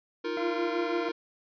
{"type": "chord", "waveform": "square", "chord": "Eb suspended second", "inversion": "none", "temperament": "equal with one note detuned", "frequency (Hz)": [313.3, 349.2, 466.2], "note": ["Eb4", "F4", "Bb4"], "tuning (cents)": [12, 0, 0], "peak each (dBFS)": [-37, -35, -34], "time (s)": [0.24, 1.12], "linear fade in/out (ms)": 10}
{"type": "harmonic tone", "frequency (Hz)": 343.1, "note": "F4", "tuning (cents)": -31, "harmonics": [1, 2, 3, 4, 6, 7], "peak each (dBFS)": [-32, -36, -41, -42, -45, -47], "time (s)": [0.37, 1.09], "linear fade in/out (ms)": 2}
{"effects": ["resampled to 11025 Hz"]}